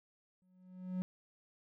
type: tone with exponential growth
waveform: triangle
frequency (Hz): 183.7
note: F#3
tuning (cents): -12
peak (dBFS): -30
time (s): 0.42-1.02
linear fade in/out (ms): 0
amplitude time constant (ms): 130
effects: none